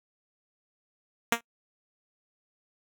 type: tone with exponential decay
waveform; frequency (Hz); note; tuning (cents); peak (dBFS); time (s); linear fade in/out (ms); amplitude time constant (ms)
5% pulse; 233.1; A#3; 0; -7; 1.32-1.41; 2; 19
effects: noise-tail reverb RT60 0.1 s tail -24 dB re dry